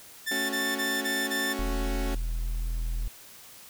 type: tone bursts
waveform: sawtooth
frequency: 1774 Hz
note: A6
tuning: 14 cents sharp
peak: -24 dBFS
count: 5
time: 0.26-1.54 s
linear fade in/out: 20 ms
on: 240 ms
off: 20 ms
type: chord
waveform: sawtooth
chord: F# minor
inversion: first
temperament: equal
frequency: 220 / 277.2 / 370 Hz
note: A3 / C#4 / F#4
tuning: 0 / 0 / 0 cents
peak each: -34 / -30 / -33 dBFS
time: 0.31-2.15 s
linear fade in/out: 5 ms
type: tone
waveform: triangle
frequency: 40.97 Hz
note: E1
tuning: 10 cents flat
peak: -25 dBFS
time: 1.59-3.08 s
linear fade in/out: 0 ms
effects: white hiss -49 dBFS RMS until 3.69 s